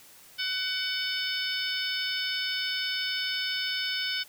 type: harmonic tone with a mistuned harmonic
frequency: 749 Hz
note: F#5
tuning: 21 cents sharp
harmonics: 2 / 3 / 4 / 5 / 6 / 7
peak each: -35 / -36 / -33 / -36 / -38 / -35 dBFS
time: 0.38-4.24 s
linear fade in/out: 20 ms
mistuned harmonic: 5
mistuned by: -51 cents
effects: white hiss -53 dBFS RMS until 4.28 s